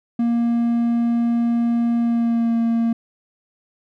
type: tone with pitch glide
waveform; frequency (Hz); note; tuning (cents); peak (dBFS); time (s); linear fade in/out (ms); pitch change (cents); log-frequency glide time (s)
triangle; 234.8 to 230.6; A#3 to A#3; +13 to -19; -14; 0.19-2.93; 5; -32; 1.99-2.57
effects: none